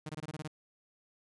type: tone bursts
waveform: sawtooth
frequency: 154 Hz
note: D#3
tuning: 17 cents flat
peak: -34 dBFS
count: 8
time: 0.06-0.477 s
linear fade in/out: 5 ms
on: 32 ms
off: 23 ms
effects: resampled to 24000 Hz